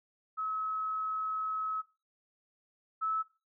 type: tone pair in turn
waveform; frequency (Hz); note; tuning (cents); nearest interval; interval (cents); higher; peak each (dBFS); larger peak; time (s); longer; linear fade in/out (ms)
sine; 1286 / 1303.2; E6 / E6; -43 / -20; unison; 23; second; -32 / -29; second; 0.37-1.82 / 3.01-3.23; first; 20
effects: noise-tail reverb RT60 0.3 s tail -17 dB re dry